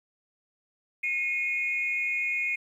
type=tone pair together; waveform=sine; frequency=2153 / 2473 Hz; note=C7 / D#7; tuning=+49 / -11 cents; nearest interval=major second; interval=240 cents; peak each=-28 dBFS; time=1.03-2.56 s; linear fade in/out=10 ms; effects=tanh soft clip ceiling -18 dBFS + 10-bit